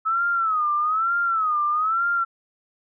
sine tone with vibrato, 1289 Hz, E6, 39 cents flat, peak -19 dBFS, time 0.05-2.25 s, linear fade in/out 20 ms, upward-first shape sine, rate 1.1 Hz, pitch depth 140 cents each way, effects none

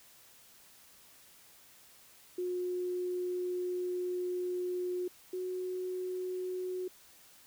sine tone pair in turn, 360.3 / 367 Hz, F#4 / F#4, -46 / -14 cents, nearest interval unison, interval 32 cents, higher second, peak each -32 / -34 dBFS, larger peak first, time 2.38-5.08 / 5.33-6.88 s, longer first, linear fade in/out 5 ms, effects white hiss -59 dBFS RMS until 7.46 s

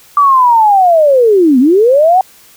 sine linear two-way sweep, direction down then up, 1172 to 240 to 773 Hz, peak -4 dBFS, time 0.17-2.21 s, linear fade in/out 2 ms, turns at 1.59 s, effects white hiss -42 dBFS RMS until 2.56 s

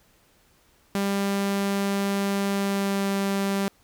sawtooth tone with pitch glide, 198.5 to 197.13 Hz, G3 to G3, +22 to +10 cents, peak -19 dBFS, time 0.95-3.68 s, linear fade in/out 0 ms, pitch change -12 cents, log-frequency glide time 2.49-3.12 s, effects pink hiss -61 dBFS RMS until 3.83 s

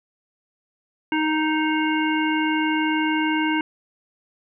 harmonic tone, 311.1 Hz, D#4, in tune, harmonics 1 / 3 / 5 / 7 / 9, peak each -21 / -26 / -28 / -29 / -31 dBFS, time 1.12-3.61 s, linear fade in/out 2 ms, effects none

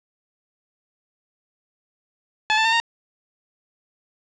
15% pulse tone with pitch steps, 863 / 883.2 / 903.8 / 924.9 Hz, A5 / A5 / A5 / A#5, -34 / +6 / +46 / -14 cents, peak -10 dBFS, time 2.5-2.8 s, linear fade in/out 0 ms, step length 75 ms, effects resampled to 16000 Hz + 7-bit

